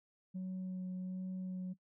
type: tone with vibrato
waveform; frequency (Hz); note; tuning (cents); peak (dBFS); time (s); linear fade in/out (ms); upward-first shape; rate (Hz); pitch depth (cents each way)
sine; 185; F#3; 0; -36; 0.34-1.74; 20; sine; 1.3; 11
effects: noise-tail reverb RT60 0.1 s tail -19 dB re dry + tanh soft clip ceiling -37 dBFS